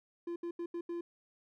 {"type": "tone bursts at uneven times", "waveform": "triangle", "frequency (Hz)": 343.2, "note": "F4", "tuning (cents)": -30, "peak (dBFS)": -34, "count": 5, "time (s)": [[0.27, 0.36], [0.43, 0.51], [0.59, 0.66], [0.74, 0.81], [0.89, 1.01]], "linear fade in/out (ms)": 5, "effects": []}